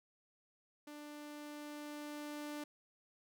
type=tone with level ramp; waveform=sawtooth; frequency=295.8 Hz; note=D4; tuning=13 cents sharp; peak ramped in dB=-45 to -38 dBFS; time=0.87-2.64 s; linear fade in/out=5 ms; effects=none